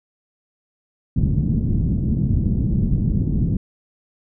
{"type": "low-pass noise", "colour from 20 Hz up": "white", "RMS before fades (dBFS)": -19, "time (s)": [1.16, 3.57], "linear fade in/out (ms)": 5, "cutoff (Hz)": 210, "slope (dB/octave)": 24, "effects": []}